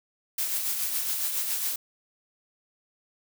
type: noise with tremolo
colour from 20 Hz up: blue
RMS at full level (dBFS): -27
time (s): 0.38-1.76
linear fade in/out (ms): 5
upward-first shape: triangle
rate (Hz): 7.2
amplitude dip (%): 45
effects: none